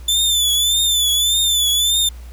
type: tone with vibrato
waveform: sawtooth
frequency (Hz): 3514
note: A7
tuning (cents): -3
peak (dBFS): -11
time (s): 0.08-2.09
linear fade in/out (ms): 5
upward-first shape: triangle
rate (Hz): 1.7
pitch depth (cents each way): 79
effects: added 60 Hz sine -32 dBFS peak until 2.32 s + pink hiss -48 dBFS RMS until 2.32 s